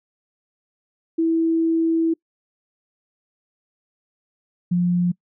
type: tone pair in turn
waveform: sine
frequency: 327.6 / 176.57 Hz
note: E4 / F3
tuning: -11 / +19 cents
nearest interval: major seventh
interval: 1070 cents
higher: first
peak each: -16 dBFS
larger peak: neither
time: 1.18-2.14 / 4.71-5.12 s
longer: first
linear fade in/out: 10 ms
effects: noise-tail reverb RT60 0.1 s tail -25 dB re dry